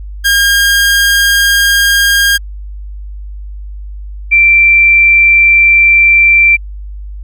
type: tone pair in turn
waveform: sawtooth / sine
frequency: 1616 / 2350 Hz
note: G#6 / D7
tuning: -48 / +1 cents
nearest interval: tritone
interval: 649 cents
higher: second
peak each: -3 dBFS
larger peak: neither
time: 0.24-2.38 / 4.31-6.57 s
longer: second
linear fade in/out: 20 ms
effects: added 50 Hz sine -22 dBFS peak until 7.23 s